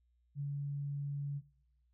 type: tone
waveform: sine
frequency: 142.3 Hz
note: C#3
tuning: 46 cents sharp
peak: -35 dBFS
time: 0.35-1.42 s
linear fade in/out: 50 ms
effects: noise-tail reverb RT60 0.8 s tail -22 dB re dry + added 60 Hz sine -70 dBFS peak until 1.93 s